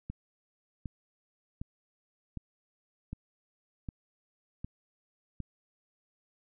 click train, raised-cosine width 5 ms, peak -25 dBFS, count 8, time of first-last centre 0.1-5.403 s, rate 1.32 Hz, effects none

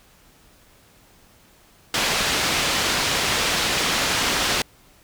white low-pass noise, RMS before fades -22 dBFS, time 1.94-4.62 s, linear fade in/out 2 ms, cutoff 4600 Hz, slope 12 dB/octave, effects pink hiss -54 dBFS RMS until 5.03 s

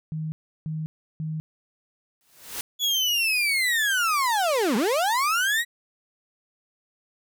sine tone bursts, 156.9 Hz, D#3, 15 cents sharp, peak -27 dBFS, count 3, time 0.12-1.4 s, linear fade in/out 0 ms, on 200 ms, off 340 ms
white noise with exponential growth, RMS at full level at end -29 dBFS, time 2.21-2.61 s, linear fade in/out 1 ms, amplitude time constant 85 ms
35% pulse linear two-way sweep, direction down then up, 3425 to 194.2 to 1952 Hz, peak -19 dBFS, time 2.79-5.65 s, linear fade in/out 50 ms, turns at 4.76 s
effects none

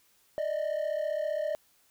triangle tone pair together, 592.8 / 628 Hz, D5 / D#5, +16 / +16 cents, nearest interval minor second, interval 100 cents, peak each -28 dBFS, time 0.38-1.55 s, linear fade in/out 0 ms, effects tanh soft clip ceiling -24 dBFS + white hiss -66 dBFS RMS until 1.9 s

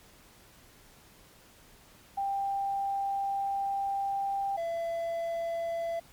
sine / triangle tone pair in turn, 791 / 671.5 Hz, G5 / E5, +15 / +32 cents, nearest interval minor third, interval 283 cents, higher first, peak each -28 dBFS, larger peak neither, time 2.17-4.57 / 4.57-6 s, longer first, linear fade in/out 10 ms, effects pink hiss -57 dBFS RMS until 6.12 s + MP3 96 kbps

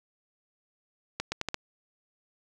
accelerating click train, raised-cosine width 0.2 ms, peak -13 dBFS, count 5, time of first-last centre 1.2-1.544 s, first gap 120 ms, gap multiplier 0.78, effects none

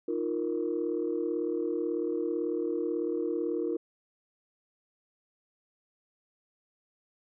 sine chord, Eb suspended second, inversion none, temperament equal, 311.1 / 349.2 / 466.2 Hz, Eb4 / F4 / Bb4, 0 / 0 / 0 cents, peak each -33 / -31 / -32 dBFS, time 0.08-3.77 s, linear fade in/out 5 ms, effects tanh soft clip ceiling -20 dBFS

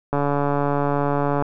click train, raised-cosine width 1 ms, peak -8 dBFS, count 186, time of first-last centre 0.13-1.424 s, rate 143 Hz, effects none

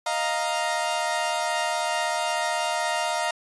sawtooth chord, Eb suspended second, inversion none, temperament equal, 622.3 / 698.5 / 932.3 Hz, Eb5 / F5 / Bb5, 0 / 0 / 0 cents, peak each -26 / -24 / -24 dBFS, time 0.06-3.31 s, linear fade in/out 5 ms, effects resampled to 24000 Hz

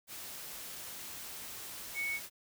sine tone in noise, 2220 Hz, C#7, 2 cents sharp, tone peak -33 dBFS, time 1.94-2.2 s, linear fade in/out 50 ms, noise white, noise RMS -45 dBFS, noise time 0.07-2.3 s, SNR +9 dB, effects none

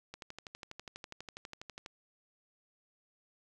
click train, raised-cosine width 0.2 ms, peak -27 dBFS, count 22, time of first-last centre 0.14-1.861 s, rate 12.2 Hz, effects 11-bit

